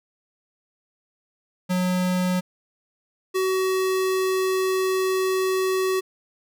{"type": "tone pair in turn", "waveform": "square", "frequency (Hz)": [182.2, 376.6], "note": ["F#3", "F#4"], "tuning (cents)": [-26, 31], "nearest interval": "octave + minor second", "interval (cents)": 1257, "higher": "second", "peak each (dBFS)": [-21, -21], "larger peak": "neither", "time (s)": [[1.69, 2.41], [3.34, 6.01]], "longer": "second", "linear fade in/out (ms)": 20, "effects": []}